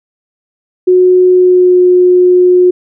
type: tone with pitch glide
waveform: sine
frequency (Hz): 365.5 to 361.3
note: F#4 to F#4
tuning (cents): -21 to -41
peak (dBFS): -3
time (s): 0.87-2.71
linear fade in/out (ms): 10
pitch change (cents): -20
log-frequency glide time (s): 1.29-1.81
effects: none